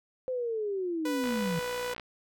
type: linear sweep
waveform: sine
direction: down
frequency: 520 to 160 Hz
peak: -29 dBFS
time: 0.28-1.59 s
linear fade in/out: 0 ms
type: tone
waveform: sawtooth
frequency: 493.9 Hz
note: B4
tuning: in tune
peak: -28 dBFS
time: 1.05-1.94 s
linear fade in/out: 5 ms
type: click train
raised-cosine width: 0.3 ms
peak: -23 dBFS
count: 46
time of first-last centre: 1.24-1.998 s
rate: 59.4 Hz
effects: none